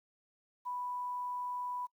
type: tone with quantisation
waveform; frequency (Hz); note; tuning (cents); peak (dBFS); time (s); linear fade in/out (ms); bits
sine; 987.8; B5; 0; -36; 0.65-1.87; 20; 11
effects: noise-tail reverb RT60 0.1 s tail -23 dB re dry